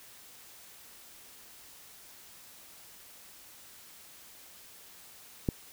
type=click; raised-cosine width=3 ms; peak=-14 dBFS; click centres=5.488 s; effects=white hiss -53 dBFS RMS until 5.72 s